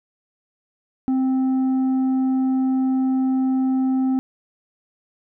sine tone with tanh clipping, 261.6 Hz, C4, in tune, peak -18 dBFS, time 1.08-4.19 s, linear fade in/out 0 ms, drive 5 dB, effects none

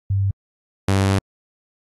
sine / sawtooth tone pair in turn, 98.1 / 97.37 Hz, G2 / G2, +2 / -11 cents, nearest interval unison, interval 13 cents, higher first, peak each -16 / -11 dBFS, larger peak second, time 0.1-0.31 / 0.88-1.19 s, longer second, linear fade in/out 5 ms, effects AAC 32 kbps

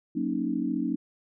sine chord, D# minor seventh, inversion first, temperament equal with one note detuned, 184.04 / 233.1 / 277.2 / 311.1 Hz, F#3 / A#3 / C#4 / D#4, -9 / 0 / 0 / 0 cents, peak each -34 / -31 / -30 / -31 dBFS, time 0.15-0.96 s, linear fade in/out 10 ms, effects none

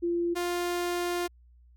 sine / sawtooth tone pair in turn, 344.2 / 351.2 Hz, F4 / F4, -25 / +10 cents, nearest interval unison, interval 35 cents, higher second, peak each -25 / -24 dBFS, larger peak second, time 0.02-0.35 / 0.35-1.28 s, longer second, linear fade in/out 20 ms, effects added 60 Hz sine -54 dBFS peak until 1.76 s

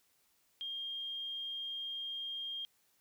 sine tone, 3216 Hz, G7, 44 cents sharp, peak -38 dBFS, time 0.61-2.65 s, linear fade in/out 0 ms, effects white hiss -73 dBFS RMS until 3 s

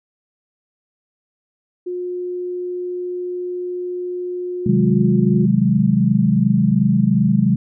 sine tone, 358.6 Hz, F4, 46 cents sharp, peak -22 dBFS, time 1.86-5.46 s, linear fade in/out 10 ms
sine chord, Ab dominant seventh, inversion first, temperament equal with one note detuned, 130.81 / 156.83 / 185 / 207.7 Hz, C3 / Eb3 / Gb3 / Ab3, 0 / +14 / 0 / 0 cents, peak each -19 / -21 / -17 / -16 dBFS, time 4.66-7.56 s, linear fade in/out 5 ms
effects none

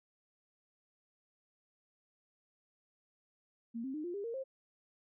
sine tone with pitch steps, 231.4 / 265.8 / 305.3 / 350.7 / 402.9 / 462.8 / 531.6 Hz, A#3 / C4 / D#4 / F4 / G4 / A#4 / C5, -13 / +27 / -33 / +7 / +48 / -13 / +27 cents, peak -37 dBFS, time 3.74-4.44 s, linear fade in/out 20 ms, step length 100 ms, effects none

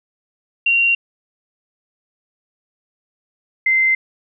sine tone pair in turn, 2758 / 2076 Hz, F7 / C7, -22 / -14 cents, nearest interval perfect fourth, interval 492 cents, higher first, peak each -12 dBFS, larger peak neither, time 0.66-0.95 / 3.66-3.95 s, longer neither, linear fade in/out 5 ms, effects none

